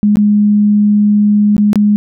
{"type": "tone with dropouts", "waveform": "sine", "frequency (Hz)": 207.7, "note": "G#3", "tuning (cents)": 0, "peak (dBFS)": -6, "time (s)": [0.03, 1.96], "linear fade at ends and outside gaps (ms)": 0, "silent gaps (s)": [[0.157, 0.17], [1.566, 1.58], [1.731, 1.757]], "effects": []}